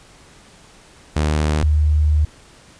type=tone pair in turn; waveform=sawtooth / sine; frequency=76.1 / 75.8 Hz; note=D#2 / D#2; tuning=-38 / -45 cents; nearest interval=unison; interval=7 cents; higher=first; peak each=-12 dBFS; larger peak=neither; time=1.16-1.63 / 1.63-2.25 s; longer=second; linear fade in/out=5 ms; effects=pink hiss -47 dBFS RMS until 2.79 s + resampled to 22050 Hz